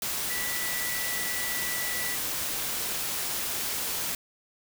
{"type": "tone in noise", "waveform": "sine", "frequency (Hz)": 1964, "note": "B6", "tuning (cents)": -10, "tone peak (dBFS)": -34, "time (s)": [0.3, 2.15], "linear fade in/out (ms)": 2, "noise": "white", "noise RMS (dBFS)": -31, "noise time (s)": [0.02, 4.15], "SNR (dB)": -6, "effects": []}